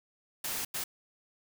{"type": "noise bursts at uneven times", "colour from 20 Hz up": "white", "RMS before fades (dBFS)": -35, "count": 2, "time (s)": [[0.44, 0.65], [0.74, 0.84]], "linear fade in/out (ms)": 5, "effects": []}